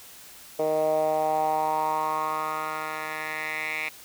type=tone with band-pass filter sweep; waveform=10% pulse; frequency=155.56 Hz; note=D#3; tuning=in tune; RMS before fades=-27 dBFS; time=0.59-3.89 s; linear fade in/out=5 ms; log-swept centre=540 to 2300 Hz; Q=4.5; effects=white hiss -47 dBFS RMS until 4.04 s